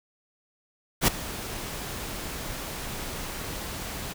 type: noise with ADSR envelope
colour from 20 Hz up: pink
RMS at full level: -17 dBFS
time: 1.01-4.14 s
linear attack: 67 ms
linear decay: 8 ms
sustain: -18 dB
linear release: 24 ms
effects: none